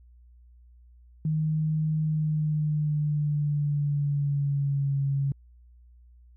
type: tone with pitch glide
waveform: sine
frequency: 155.56 to 138.59 Hz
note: D#3 to C#3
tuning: 0 to 0 cents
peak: -23 dBFS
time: 1.25-5.32 s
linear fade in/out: 2 ms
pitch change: -200 cents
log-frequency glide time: 2.01-4.99 s
effects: added 60 Hz sine -51 dBFS peak until 6.36 s